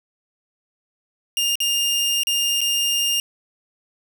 sawtooth tone with dropouts, 2814 Hz, F7, 12 cents sharp, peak -15 dBFS, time 1.37-3.2 s, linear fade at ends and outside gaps 1 ms, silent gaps 1.555-1.603 / 2.234-2.27 / 2.607-2.614 s, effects 7-bit

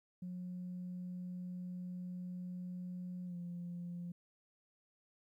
sine tone with pitch glide, 180 to 174.47 Hz, F#3 to F3, -47 to -1 cents, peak -40 dBFS, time 0.22-4.12 s, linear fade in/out 5 ms, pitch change -54 cents, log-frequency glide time 3.26-3.36 s, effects tanh soft clip ceiling -38 dBFS + 13-bit

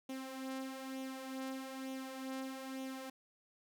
sawtooth tone with flanger, 264.3 Hz, C4, 18 cents sharp, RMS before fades -44 dBFS, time 0.09-3.1 s, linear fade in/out 5 ms, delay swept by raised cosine 0.31 to 3.81 ms, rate 1.1 Hz, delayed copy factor +0.55, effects none

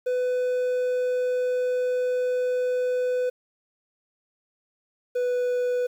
triangle tone pair in turn, 500 / 494.3 Hz, B4 / B4, +21 / +1 cents, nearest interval unison, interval 20 cents, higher first, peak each -20 dBFS, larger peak neither, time 0.06-3.3 / 5.15-5.87 s, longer first, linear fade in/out 10 ms, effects 9-bit

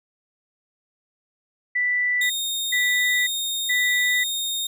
sine tone bursts, 1975.5 Hz, B6, in tune, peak -19 dBFS, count 3, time 1.75-4.24 s, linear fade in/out 10 ms, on 550 ms, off 420 ms
sawtooth tone, 3689 Hz, A#7, 19 cents flat, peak -21 dBFS, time 2.21-4.67 s, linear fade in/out 5 ms
effects none

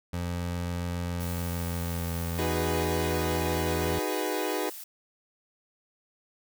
25% pulse tone with pitch glide, 87.3 to 83.21 Hz, F2 to E2, 0 to +17 cents, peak -26 dBFS, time 0.13-3.99 s, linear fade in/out 5 ms, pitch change -83 cents, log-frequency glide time 1.08-2.67 s
blue noise, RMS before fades -42 dBFS, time 1.2-4.84 s, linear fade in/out 5 ms
30% pulse chord, G# minor seventh, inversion second, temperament equal, 311.1 / 370 / 415.3 / 493.9 Hz, D#4 / F#4 / G#4 / B4, 0 / 0 / 0 / 0 cents, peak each -31 dBFS, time 2.38-4.7 s, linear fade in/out 10 ms
effects none

